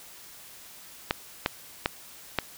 clicks, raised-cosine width 0.3 ms, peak -7 dBFS, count 4, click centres 1.109 / 1.461 / 1.859 / 2.387 s, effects white hiss -48 dBFS RMS until 2.57 s

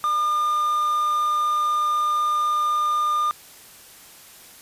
triangle tone with quantisation, 1208 Hz, D6, 48 cents sharp, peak -17 dBFS, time 0.04-3.31 s, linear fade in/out 0 ms, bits 7, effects white hiss -46 dBFS RMS until 4.61 s + resampled to 32000 Hz

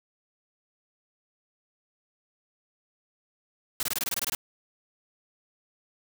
white noise bursts, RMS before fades -29 dBFS, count 11, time 3.8-4.35 s, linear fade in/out 2 ms, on 30 ms, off 22 ms, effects none

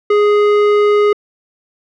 square tone, 415.3 Hz, G#4, in tune, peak -9 dBFS, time 0.1-1.13 s, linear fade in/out 5 ms, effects low-pass 2000 Hz 12 dB/octave

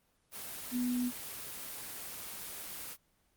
sine tone in noise, 246.7 Hz, B3, 2 cents flat, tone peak -30 dBFS, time 0.71-1.12 s, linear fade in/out 50 ms, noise white, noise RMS -43 dBFS, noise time 0.31-2.97 s, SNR +10 dB, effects pink hiss -73 dBFS RMS until 3.36 s + Opus 24 kbps

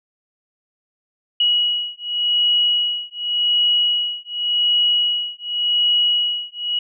sine beating tone pair, 2912 / 2912.88 Hz, F#7 / F#7, -28 / -28 cents, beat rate 0.88 Hz, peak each -19 dBFS, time 1.4-6.79 s, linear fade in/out 5 ms, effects none

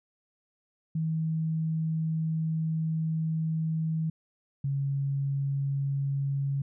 sine tone pair in turn, 160 / 138.93 Hz, D#3 / C#3, +49 / +4 cents, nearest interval major second, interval 245 cents, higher first, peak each -26 dBFS, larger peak neither, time 0.95-4.1 / 4.64-6.62 s, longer first, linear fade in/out 5 ms, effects none

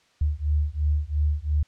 sine beating tone pair, 73.2 / 76.1 Hz, D2 / D#2, -5 / -38 cents, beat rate 2.9 Hz, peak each -24 dBFS, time 0.21-1.63 s, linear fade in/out 5 ms, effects white hiss -62 dBFS RMS until 1.67 s + low-pass 5000 Hz 12 dB/octave

